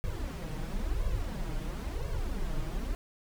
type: noise with flanger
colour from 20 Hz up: brown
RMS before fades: -33 dBFS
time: 0.04-2.95 s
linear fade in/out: 0 ms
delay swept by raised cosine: 1.8 to 6.5 ms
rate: 0.98 Hz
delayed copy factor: +1
effects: none